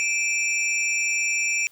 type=tone cluster; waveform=sine; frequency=2354 / 2596 / 5640 / 7190 Hz; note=D7 / E7 / F8 / A8; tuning=+3 / -27 / +16 / +36 cents; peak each=-23 / -27 / -30 / -29 dBFS; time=0-1.67 s; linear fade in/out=0 ms; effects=tanh soft clip ceiling -12 dBFS + white hiss -57 dBFS RMS until 1.71 s